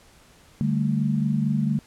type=chord; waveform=sine; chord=D suspended fourth; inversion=none; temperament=just; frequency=146.83 / 195.78 / 220.2 Hz; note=D3 / G3 / A3; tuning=0 / -2 / +2 cents; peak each=-24 / -26 / -24 dBFS; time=0.61-1.79 s; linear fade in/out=0 ms; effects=pink hiss -54 dBFS RMS until 1.86 s + low-pass 11000 Hz 12 dB/octave